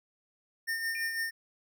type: tone with tremolo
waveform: square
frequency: 1818 Hz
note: A#6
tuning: 44 cents flat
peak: -30 dBFS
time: 0.67-1.31 s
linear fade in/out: 20 ms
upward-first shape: sine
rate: 6 Hz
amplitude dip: 45%
type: tone with exponential decay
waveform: sine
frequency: 2398 Hz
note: D7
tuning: 36 cents sharp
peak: -36 dBFS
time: 0.95-1.3 s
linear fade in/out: 1 ms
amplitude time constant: 74 ms
effects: none